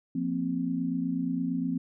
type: chord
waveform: sine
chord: F suspended fourth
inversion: none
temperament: equal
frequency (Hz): 174.61 / 233.1 / 261.6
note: F3 / Bb3 / C4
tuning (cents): 0 / 0 / 0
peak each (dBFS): -32 / -34 / -29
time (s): 0.15-1.78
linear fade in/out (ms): 5
effects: none